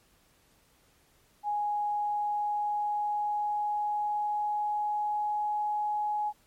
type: tone with pitch glide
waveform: sine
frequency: 830.6 to 838.8 Hz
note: G#5 to G#5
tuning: 0 to +17 cents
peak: -27 dBFS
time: 1.43-6.33 s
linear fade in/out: 50 ms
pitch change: +17 cents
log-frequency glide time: 1.79-5.6 s
effects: pink hiss -65 dBFS RMS until 6.46 s + MP3 64 kbps